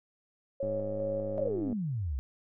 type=tone with tremolo; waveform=sine; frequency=550 Hz; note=C#5; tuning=14 cents flat; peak=-30 dBFS; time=0.6-1.48 s; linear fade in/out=5 ms; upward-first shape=square; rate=2.5 Hz; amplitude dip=30%
type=click train; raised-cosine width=2 ms; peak=-27 dBFS; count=113; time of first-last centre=0.63-1.728 s; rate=102 Hz
type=exponential sweep; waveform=sine; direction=down; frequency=630 to 60.4 Hz; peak=-30 dBFS; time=1.38-2.19 s; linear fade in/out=0 ms
effects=none